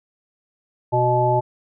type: harmonic tone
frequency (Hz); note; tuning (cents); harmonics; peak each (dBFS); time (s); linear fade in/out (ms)
123.47; B2; 0; 1 / 3 / 5 / 7; -21 / -23 / -21 / -19; 0.92-1.41; 20
effects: none